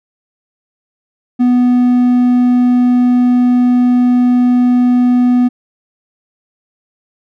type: tone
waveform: triangle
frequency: 246.9 Hz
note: B3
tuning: in tune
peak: -5 dBFS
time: 1.39-5.49 s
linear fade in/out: 20 ms
effects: none